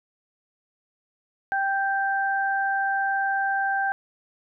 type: tone pair together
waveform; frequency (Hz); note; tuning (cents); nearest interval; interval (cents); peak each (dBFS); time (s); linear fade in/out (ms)
sine; 784 / 1569.7; G5 / G6; 0 / +2; octave; 1202; -24 / -25; 1.52-3.92; 0
effects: none